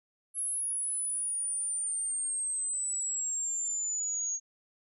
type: exponential sweep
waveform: sine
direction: down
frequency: 10840 to 6580 Hz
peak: -30 dBFS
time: 0.34-4.4 s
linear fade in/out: 50 ms
effects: none